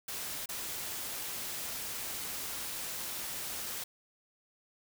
white noise with dropouts, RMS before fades -39 dBFS, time 0.08-3.84 s, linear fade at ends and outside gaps 5 ms, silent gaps 0.459-0.489 s, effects none

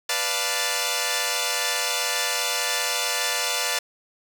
5% pulse chord, B half-diminished seventh, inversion none, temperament equal, 493.9 / 587.3 / 698.5 / 880 Hz, B4 / D5 / F5 / A5, 0 / 0 / 0 / 0 cents, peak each -17 dBFS, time 0.09-3.79 s, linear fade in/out 5 ms, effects none

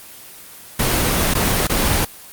pink noise with dropouts, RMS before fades -17 dBFS, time 0.79-2.05 s, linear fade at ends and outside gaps 5 ms, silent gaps 1.339-1.35 / 1.672-1.695 s, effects white hiss -39 dBFS RMS until 2.32 s + Opus 24 kbps

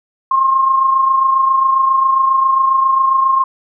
sine tone pair together, 1064.6 / 1092 Hz, C6 / C#6, +30 / -26 cents, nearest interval unison, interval 44 cents, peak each -10 / -20 dBFS, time 0.31-3.44 s, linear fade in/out 5 ms, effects none

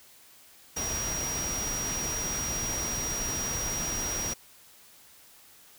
sine tone in noise, 5720 Hz, F8, 41 cents sharp, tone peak -31 dBFS, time 0.76-4.34 s, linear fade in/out 10 ms, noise pink, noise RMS -35 dBFS, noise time 0.76-4.34 s, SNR +1 dB, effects white hiss -55 dBFS RMS until 5.78 s

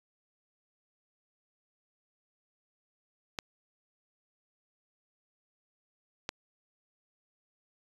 clicks, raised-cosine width 0.2 ms, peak -16 dBFS, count 2, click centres 3.388 / 6.291 s, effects resampled to 24000 Hz

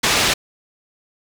white low-pass noise, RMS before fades -17 dBFS, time 0.03-0.34 s, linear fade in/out 10 ms, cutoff 4900 Hz, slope 12 dB/octave, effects none

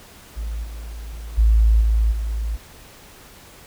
sine tone with level steps, 55 Hz, A1, in tune, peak -24 / -30 / -11 / -14 / -21 dBFS, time 0.36-2.57 s, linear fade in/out 20 ms, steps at 0.63 / 1.37 / 1.8 / 2.11 s, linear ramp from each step 20 ms, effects pink hiss -45 dBFS RMS until 3.66 s

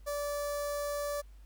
sawtooth tone with notch filter, 580 Hz, D5, 22 cents flat, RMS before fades -35 dBFS, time 0.06-1.22 s, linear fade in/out 20 ms, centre 2700 Hz, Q 0.69, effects added 50 Hz sine -50 dBFS peak until 1.45 s + pink hiss -69 dBFS RMS until 1.45 s

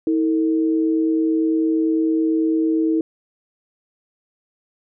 sine tone pair together, 320.6 / 449.5 Hz, E4 / A4, -48 / +37 cents, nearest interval tritone, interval 585 cents, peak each -16 / -25 dBFS, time 0.07-3.01 s, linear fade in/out 2 ms, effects none

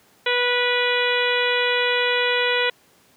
harmonic tone with a mistuned harmonic, 490 Hz, B4, 14 cents flat, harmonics 1 / 2 / 3 / 4 / 5 / 6 / 7 / 8, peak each -23 / -28 / -26 / -25 / -26 / -29 / -27 / -32 dBFS, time 0.26-2.7 s, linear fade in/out 5 ms, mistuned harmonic 7, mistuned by -21 cents, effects pink hiss -56 dBFS RMS until 3.16 s + high-pass 150 Hz 12 dB/octave

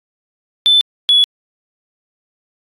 sine tone pair in turn, 3520 / 3392 Hz, A7 / G#7, 0 / +36 cents, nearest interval minor second, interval 64 cents, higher first, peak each -6 dBFS, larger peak neither, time 0.66-0.81 / 1.09-1.24 s, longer neither, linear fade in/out 0 ms, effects tanh soft clip ceiling -3 dBFS + AAC 48 kbps

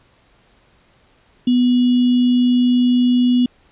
sine tone with sample-and-hold, 246.9 Hz, B3, in tune, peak -11 dBFS, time 1.47-3.46 s, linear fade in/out 5 ms, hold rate 3150 Hz, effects pink hiss -55 dBFS RMS until 3.71 s + resampled to 8000 Hz

